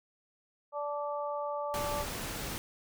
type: harmonic tone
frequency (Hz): 291.2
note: D4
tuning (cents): -15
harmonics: 2 / 3 / 4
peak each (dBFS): -35 / -38 / -39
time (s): 0.72-2.06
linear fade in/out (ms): 50
type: noise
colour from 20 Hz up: pink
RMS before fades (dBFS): -38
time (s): 1.74-2.58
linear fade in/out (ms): 0
effects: none